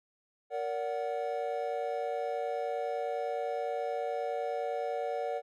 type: chord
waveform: triangle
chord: Bb augmented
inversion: none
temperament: equal with one note detuned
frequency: 466.2 / 575.9 / 740 Hz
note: Bb4 / D5 / F#5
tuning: 0 / -34 / 0 cents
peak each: -34 dBFS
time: 0.5-5.42 s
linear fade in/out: 50 ms
effects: none